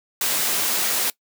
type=noise; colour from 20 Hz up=white; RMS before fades=-22 dBFS; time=0.21-1.1 s; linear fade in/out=2 ms; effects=noise-tail reverb RT60 0.1 s tail -21 dB re dry + high-pass 200 Hz 12 dB/octave